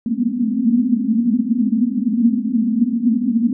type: band-pass noise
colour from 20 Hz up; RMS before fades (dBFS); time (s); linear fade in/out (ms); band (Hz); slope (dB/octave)
pink; -17; 0.06-3.53; 2; 220 to 250; 96
effects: none